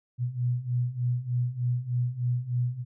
sine beating tone pair, 121 / 124.3 Hz, B2 / B2, -35 / +12 cents, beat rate 3.3 Hz, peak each -30 / -27 dBFS, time 0.18-2.85 s, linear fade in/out 50 ms, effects none

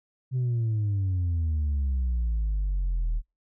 sine exponential sweep, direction down, 130.81 to 38.21 Hz, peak -21 dBFS, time 0.31-3.22 s, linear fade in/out 50 ms, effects noise-tail reverb RT60 0.2 s tail -26 dB re dry + tanh soft clip ceiling -22 dBFS

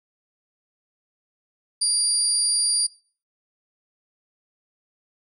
sine tone cluster, 4653 / 4851 / 9520 Hz, D8 / D#8 / D9, -17 / -45 / +22 cents, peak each -27 / -25 / -20 dBFS, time 1.81-2.87 s, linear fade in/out 10 ms, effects noise-tail reverb RT60 0.4 s tail -21 dB re dry

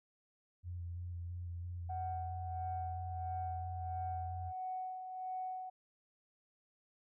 sine tone with vibrato, 87.31 Hz, F2, in tune, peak -40 dBFS, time 0.63-4.53 s, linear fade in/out 50 ms, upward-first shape square, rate 3 Hz, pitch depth 19 cents each way
sine tone with tremolo, 744 Hz, F#5, 9 cents sharp, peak -37 dBFS, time 1.89-5.7 s, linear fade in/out 10 ms, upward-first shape sine, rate 1.5 Hz, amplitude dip 50%
effects tanh soft clip ceiling -30 dBFS

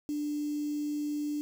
sine tone with quantisation, 295.7 Hz, D4, 12 cents sharp, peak -30 dBFS, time 0.09-1.41 s, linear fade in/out 0 ms, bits 8, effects none

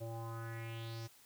square tone with low-pass filter sweep, 114.1 Hz, A#2, 37 cents flat, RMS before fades -44 dBFS, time 0-1.08 s, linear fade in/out 20 ms, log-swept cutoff 570 to 6000 Hz, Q 4, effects white hiss -63 dBFS RMS until 1.25 s

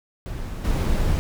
brown noise with level steps, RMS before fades -30 / -21 dBFS, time 0.26-1.19 s, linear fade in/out 0 ms, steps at 0.64 s, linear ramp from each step 10 ms, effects none

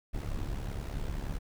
brown noise with amplitude modulation, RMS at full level -32 dBFS, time 0.13-1.39 s, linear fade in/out 20 ms, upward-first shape sine, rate 70.5 Hz, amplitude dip 70%, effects none

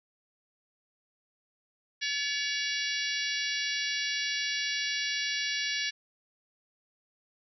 harmonic tone with a mistuned harmonic, 566 Hz, C#5, 36 cents sharp, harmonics 3 / 4 / 5 / 6 / 7 / 8 / 9 / 10, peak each -35 / -36 / -37 / -38 / -38 / -39 / -40 / -40 dBFS, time 2.01-5.91 s, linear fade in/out 20 ms, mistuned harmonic 3, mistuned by +21 cents, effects none

